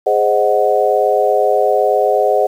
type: chord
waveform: sine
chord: Ab dominant seventh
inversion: none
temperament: equal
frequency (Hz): 415.3 / 523.3 / 622.3 / 740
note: Ab4 / C5 / Eb5 / Gb5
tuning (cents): 0 / 0 / 0 / 0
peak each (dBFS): -16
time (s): 0.06-2.47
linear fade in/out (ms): 10
effects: 7-bit